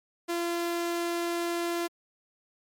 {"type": "tone", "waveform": "sawtooth", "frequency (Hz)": 342.6, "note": "F4", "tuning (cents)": -33, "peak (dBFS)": -24, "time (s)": [0.28, 1.88], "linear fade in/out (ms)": 20, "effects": ["MP3 64 kbps"]}